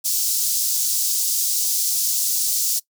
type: high-pass noise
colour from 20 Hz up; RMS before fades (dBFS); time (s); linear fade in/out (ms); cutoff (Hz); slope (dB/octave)
pink; -21; 0.04-2.8; 20; 5200; 24
effects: noise-tail reverb RT60 0.1 s tail -21 dB re dry